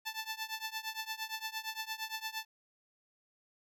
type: tone with tremolo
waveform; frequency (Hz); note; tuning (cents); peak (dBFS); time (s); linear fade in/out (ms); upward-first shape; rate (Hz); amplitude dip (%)
10% pulse; 880; A5; 0; -26; 0.05-2.45; 20; triangle; 8.7; 95
effects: none